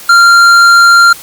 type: tone with hard clipping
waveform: sine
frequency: 1387 Hz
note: F6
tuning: 12 cents flat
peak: -3 dBFS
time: 0.09-1.13 s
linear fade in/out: 5 ms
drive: 10 dB
effects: white hiss -30 dBFS RMS until 1.22 s + Opus 48 kbps